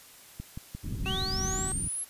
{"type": "click train", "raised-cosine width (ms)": 5, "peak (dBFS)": -25, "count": 7, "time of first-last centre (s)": [0.4, 1.449], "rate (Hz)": 5.72}
{"type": "low-pass noise", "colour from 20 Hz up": "pink", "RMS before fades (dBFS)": -34, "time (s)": [0.83, 1.89], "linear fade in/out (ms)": 20, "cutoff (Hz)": 260, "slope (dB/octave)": 24}
{"type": "linear sweep", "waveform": "sine", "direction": "up", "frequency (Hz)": [2515, 11280], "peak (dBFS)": -31, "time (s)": [1.05, 2.05], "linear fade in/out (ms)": 20}
{"type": "tone with tremolo", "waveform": "15% pulse", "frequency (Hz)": 380, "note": "F#4", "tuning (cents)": 46, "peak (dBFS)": -28, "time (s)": [1.06, 1.72], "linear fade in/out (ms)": 0, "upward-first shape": "sine", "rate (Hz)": 2.7, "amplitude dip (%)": 25}
{"effects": ["white hiss -52 dBFS RMS until 2.09 s", "resampled to 32000 Hz"]}